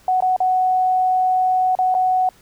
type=tone with dropouts; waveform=sine; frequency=742 Hz; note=F#5; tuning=5 cents sharp; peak=-14 dBFS; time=0.08-2.29 s; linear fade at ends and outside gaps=2 ms; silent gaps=0.205-0.223 / 0.364-0.403 / 1.752-1.788 / 1.943-1.949 s; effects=pink hiss -52 dBFS RMS until 2.41 s